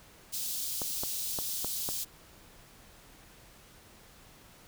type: high-pass noise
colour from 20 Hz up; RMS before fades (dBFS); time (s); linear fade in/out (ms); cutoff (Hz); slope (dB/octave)
white; -35; 0.32-2.05; 20; 3500; 24
type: clicks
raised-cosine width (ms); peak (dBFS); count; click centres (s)
1; -22; 5; 0.818 / 1.035 / 1.388 / 1.646 / 1.889
effects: pink hiss -56 dBFS RMS until 4.67 s